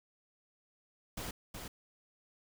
pink noise with echo, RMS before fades -41 dBFS, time 1.17-1.31 s, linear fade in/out 5 ms, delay 370 ms, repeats 1, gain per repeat -4 dB, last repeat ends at 1.68 s, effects none

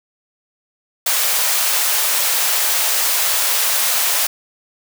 white high-pass noise, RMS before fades -17 dBFS, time 1.06-4.27 s, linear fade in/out 5 ms, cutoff 530 Hz, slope 24 dB/octave, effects none

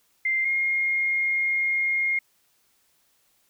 sine tone pair in turn, 2093 / 2136 Hz, C7 / C7, 0 / +35 cents, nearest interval unison, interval 35 cents, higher second, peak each -21 dBFS, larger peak neither, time 0.25-0.45 / 0.45-2.19 s, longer second, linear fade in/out 5 ms, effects white hiss -66 dBFS RMS until 3.49 s

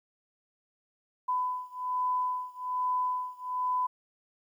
sine beating tone pair, 1002 / 1003.2 Hz, B5 / B5, +25 / +27 cents, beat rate 1.2 Hz, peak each -31 / -32 dBFS, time 1.28-3.87 s, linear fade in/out 10 ms, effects 11-bit

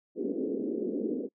pink band-pass noise, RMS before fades -32 dBFS, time 0.15-1.29 s, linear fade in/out 50 ms, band 230 to 460 Hz, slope 48 dB/octave, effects noise-tail reverb RT60 0.1 s tail -25 dB re dry

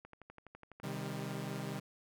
click train, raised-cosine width 0.5 ms, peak -36 dBFS, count 12, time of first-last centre 0.05-0.967 s, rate 12 Hz
sawtooth chord, C minor, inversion none, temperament equal with one note detuned, 130.81 / 155.56 / 199.42 Hz, C3 / Eb3 / G3, 0 / 0 / +30 cents, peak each -39 dBFS, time 0.83-1.8 s, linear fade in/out 10 ms
effects none

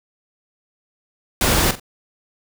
pink noise with echo, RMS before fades -17 dBFS, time 1.41-1.71 s, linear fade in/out 2 ms, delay 44 ms, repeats 2, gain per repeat -12 dB, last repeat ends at 1.798 s, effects none

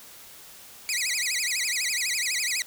15% pulse tone with vibrato, 2217 Hz, C#7, in tune, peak -18 dBFS, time 0.89-2.62 s, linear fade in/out 0 ms, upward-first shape sine, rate 12 Hz, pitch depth 250 cents each way, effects white hiss -47 dBFS RMS until 2.66 s

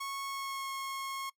sawtooth tone with pitch glide, 1100 to 1086.1 Hz, C#6 to C#6, -14 to -36 cents, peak -33 dBFS, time 0-1.3 s, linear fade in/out 10 ms, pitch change -22 cents, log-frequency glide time 0.25-0.7 s, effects noise-tail reverb RT60 0.1 s tail -20 dB re dry

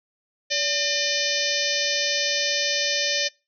harmonic tone with a mistuned harmonic, 603 Hz, D5, 46 cents sharp, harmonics 1 / 3 / 4 / 5 / 6 / 7 / 8 / 9 / 10, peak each -30 / -30 / -30 / -30 / -30 / -30 / -30 / -30 / -30 dBFS, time 0.5-3.29 s, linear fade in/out 20 ms, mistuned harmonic 1, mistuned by -85 cents, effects noise-tail reverb RT60 0.3 s tail -25 dB re dry

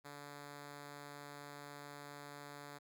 5% pulse tone, 144.3 Hz, D3, 30 cents flat, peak -38 dBFS, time 0.04-2.79 s, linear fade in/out 20 ms, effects none

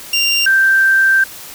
25% pulse / sine tone pair in turn, 2780 / 1567.9 Hz, F7 / G6, -9 / 0 cents, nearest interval minor seventh, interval 991 cents, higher first, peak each -8 dBFS, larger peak neither, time 0.13-0.46 / 0.46-1.24 s, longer second, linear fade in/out 5 ms, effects white hiss -33 dBFS RMS until 1.54 s

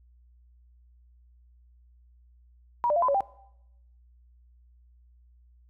sine tone with pitch steps, 958 / 593 / 688 / 1012 / 560 / 788 Hz, A#5 / D5 / F5 / B5 / C#5 / G5, +47 / +17 / -26 / +42 / +18 / +9 cents, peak -21 dBFS, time 2.84-3.206 s, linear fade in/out 0 ms, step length 61 ms, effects noise-tail reverb RT60 0.8 s tail -20 dB re dry + added 60 Hz sine -55 dBFS peak until 5.69 s

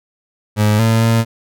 30% pulse tone with pitch steps, 105.9 / 113 / 114.3 Hz, G#2 / A2 / A#2, +34 / +47 / -34 cents, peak -8 dBFS, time 0.56-1.25 s, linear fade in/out 50 ms, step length 230 ms, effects none

